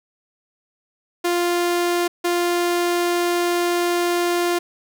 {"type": "tone pair in turn", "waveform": "sawtooth", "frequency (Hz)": [349.2, 349.2], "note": ["F4", "F4"], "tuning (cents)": [0, 0], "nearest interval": "unison", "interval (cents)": 0, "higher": "neither", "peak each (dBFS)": -14, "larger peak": "neither", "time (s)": [[1.24, 2.08], [2.24, 4.59]], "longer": "second", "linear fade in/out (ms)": 10, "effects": []}